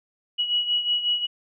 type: beating tone pair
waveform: sine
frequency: 2919 / 2924.5 Hz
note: F#7 / F#7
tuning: -24 / -21 cents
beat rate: 5.5 Hz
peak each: -22 / -28 dBFS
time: 0.38-1.27 s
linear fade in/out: 20 ms
effects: none